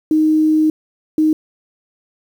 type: tone bursts at uneven times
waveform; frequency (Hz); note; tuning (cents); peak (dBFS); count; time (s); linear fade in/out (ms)
sine; 311.1; D#4; 0; -10; 2; 0.11-0.7 / 1.18-1.33; 2
effects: 7-bit